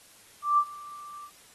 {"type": "tone with ADSR envelope", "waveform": "sine", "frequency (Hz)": 1174.7, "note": "D6", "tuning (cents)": 0, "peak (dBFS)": -17, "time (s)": [0.42, 1.31], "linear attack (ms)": 160, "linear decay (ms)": 62, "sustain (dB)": -23, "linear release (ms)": 68, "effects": ["white hiss -55 dBFS RMS until 1.54 s", "AAC 32 kbps"]}